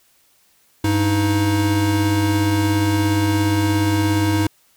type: tone pair together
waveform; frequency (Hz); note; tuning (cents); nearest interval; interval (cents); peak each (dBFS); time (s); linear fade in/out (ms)
square; 99.3 / 315; G2 / D#4; +23 / +21; octave + minor sixth; 1998; -19; 0.84-4.47; 5
effects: white hiss -58 dBFS RMS until 4.76 s